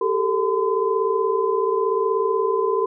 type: tone cluster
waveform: sine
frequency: 391.3 / 426.9 / 447.8 / 1018 Hz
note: G4 / G#4 / A4 / C6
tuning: -3 / +48 / +30 / -48 cents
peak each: -22 / -28 / -22 / -24 dBFS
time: 0.01-2.86 s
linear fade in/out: 5 ms
effects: none